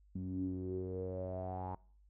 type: tone with low-pass filter sweep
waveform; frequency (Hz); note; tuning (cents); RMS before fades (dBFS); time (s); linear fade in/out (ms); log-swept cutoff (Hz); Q
sawtooth; 92.5; F#2; 0; -40; 0.15-1.75; 5; 220 to 900; 9
effects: noise-tail reverb RT60 0.5 s tail -24 dB re dry + added 50 Hz sine -62 dBFS peak until 2.09 s